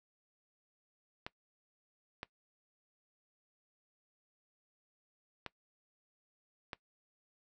clicks, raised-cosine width 0.3 ms, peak -24 dBFS, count 4, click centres 1.265 / 2.231 / 5.463 / 6.732 s, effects noise-tail reverb RT60 0.1 s tail -21 dB re dry

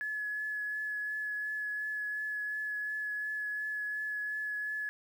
sine tone with vibrato, 1703 Hz, G#6, 43 cents sharp, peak -33 dBFS, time 0.01-4.89 s, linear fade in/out 0 ms, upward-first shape triangle, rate 2.8 Hz, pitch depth 14 cents each way, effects 10-bit

